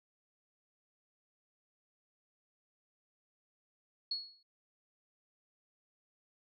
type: tone with exponential decay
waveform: sine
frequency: 4346 Hz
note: C#8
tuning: 35 cents flat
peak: -31 dBFS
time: 4.11-4.43 s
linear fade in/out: 5 ms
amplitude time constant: 69 ms
effects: none